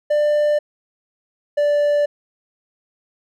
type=tone pair in turn; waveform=triangle; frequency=594 / 584.8 Hz; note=D5 / D5; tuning=+20 / -7 cents; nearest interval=unison; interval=27 cents; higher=first; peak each=-12 dBFS; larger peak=neither; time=0.1-0.59 / 1.57-2.06 s; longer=neither; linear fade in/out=10 ms; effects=none